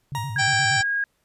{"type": "tone with vibrato", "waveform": "sine", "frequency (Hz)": 122.7, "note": "B2", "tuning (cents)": -11, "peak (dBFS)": -28, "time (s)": [0.12, 0.81], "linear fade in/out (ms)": 0, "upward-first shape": "square", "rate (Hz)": 8.5, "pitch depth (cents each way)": 220}
{"type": "tone with exponential decay", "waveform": "40% pulse", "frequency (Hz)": 941, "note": "A#5", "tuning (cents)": 16, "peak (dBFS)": -24, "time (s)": [0.15, 0.71], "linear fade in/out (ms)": 0, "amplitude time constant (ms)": 120}
{"type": "tone", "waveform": "sine", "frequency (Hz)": 1635, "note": "G#6", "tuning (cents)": -28, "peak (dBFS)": -21, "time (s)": [0.36, 1.04], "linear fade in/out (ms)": 2}
{"type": "harmonic tone", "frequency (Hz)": 781, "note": "G5", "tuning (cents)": -7, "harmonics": [1, 2, 3, 4, 5, 6, 7, 9, 10], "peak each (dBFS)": [-25, -29, -30, -31, -33, -31, -31, -31, -33], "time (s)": [0.38, 0.83], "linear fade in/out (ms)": 20}
{"effects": ["pink hiss -69 dBFS RMS until 1.24 s", "resampled to 32000 Hz"]}